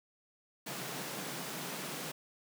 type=high-pass noise; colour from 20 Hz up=pink; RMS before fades=-41 dBFS; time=0.66-2.12 s; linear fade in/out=10 ms; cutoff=130 Hz; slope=96 dB/octave; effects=none